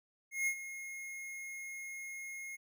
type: tone with ADSR envelope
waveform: square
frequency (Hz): 2152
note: C7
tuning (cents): +48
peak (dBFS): -30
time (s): 0.31-2.57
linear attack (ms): 160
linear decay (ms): 75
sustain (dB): -13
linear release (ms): 22
effects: none